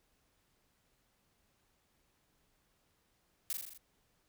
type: noise with echo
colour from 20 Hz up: blue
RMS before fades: -36 dBFS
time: 3.5-3.53 s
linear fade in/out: 0 ms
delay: 41 ms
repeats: 6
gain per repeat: -3 dB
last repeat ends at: 3.776 s
effects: pink hiss -75 dBFS RMS until 4.28 s